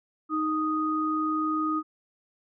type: tone pair together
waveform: sine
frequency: 311.1 / 1243.5 Hz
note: D#4 / D#6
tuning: 0 / -1 cents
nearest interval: 2 octaves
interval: 2399 cents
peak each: -27 dBFS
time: 0.29-1.83 s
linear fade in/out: 50 ms
effects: none